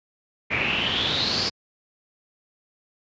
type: noise with low-pass filter sweep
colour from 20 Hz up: pink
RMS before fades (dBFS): -24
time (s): 0.5-1.5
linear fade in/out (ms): 20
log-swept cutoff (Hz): 2300 to 5000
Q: 8.3
effects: high-pass 100 Hz 12 dB/octave + resampled to 16000 Hz